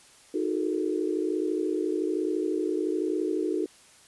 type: tone cluster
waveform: sine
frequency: 312.2 / 364 / 425.2 / 459.2 Hz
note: D#4 / F#4 / G#4 / A#4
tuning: +6 / -28 / +41 / -26 cents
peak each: -29 / -29 / -32 / -36 dBFS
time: 0.34-3.66 s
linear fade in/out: 5 ms
effects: white hiss -55 dBFS RMS until 4.07 s + resampled to 24000 Hz